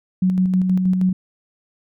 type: tone with tremolo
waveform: sine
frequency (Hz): 185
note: F#3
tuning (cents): 0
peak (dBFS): -13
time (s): 0.22-1.13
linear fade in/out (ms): 5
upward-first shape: square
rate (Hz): 6.3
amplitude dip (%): 35
effects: none